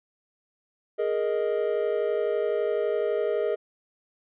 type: chord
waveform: triangle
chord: Ab suspended second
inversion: none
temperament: just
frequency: 415.3 / 467.2 / 623 Hz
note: Ab4 / Bb4 / Eb5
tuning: 0 / +4 / +2 cents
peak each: -25 / -26 / -27 dBFS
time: 0.98-3.56 s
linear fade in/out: 20 ms
effects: resampled to 8000 Hz